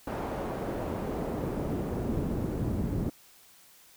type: noise with band-pass filter sweep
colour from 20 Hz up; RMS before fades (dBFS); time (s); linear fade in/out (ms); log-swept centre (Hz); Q
brown; -32; 0.07-3.1; 5; 720 to 200; 0.88
effects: white hiss -57 dBFS RMS until 3.96 s